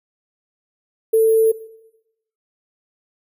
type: tone with sample-and-hold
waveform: sine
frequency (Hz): 444.5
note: A4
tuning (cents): +18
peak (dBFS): -10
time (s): 1.13-1.52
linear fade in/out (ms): 10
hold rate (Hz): 11025
effects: noise-tail reverb RT60 0.9 s tail -18 dB re dry